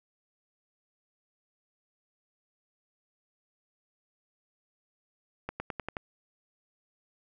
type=accelerating click train; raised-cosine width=0.5 ms; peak=-19 dBFS; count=6; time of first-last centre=5.49-5.968 s; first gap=110 ms; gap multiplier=0.93; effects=none